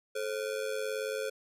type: ring-modulated tone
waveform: square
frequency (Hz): 484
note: B4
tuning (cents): -35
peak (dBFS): -30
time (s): 0.15-1.3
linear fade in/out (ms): 10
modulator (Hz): 49.2
effects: resampled to 32000 Hz